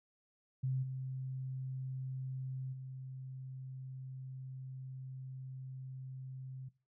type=tone with level steps; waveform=sine; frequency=131 Hz; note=C3; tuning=2 cents sharp; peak=-32 / -38 / -43 dBFS; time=0.63-6.69 s; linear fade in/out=10 ms; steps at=0.82 / 2.72 s; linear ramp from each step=20 ms; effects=noise-tail reverb RT60 0.3 s tail -18 dB re dry